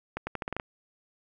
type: accelerating click train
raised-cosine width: 0.5 ms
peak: -17 dBFS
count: 8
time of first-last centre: 0.17-0.599 s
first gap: 100 ms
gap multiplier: 0.83
effects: none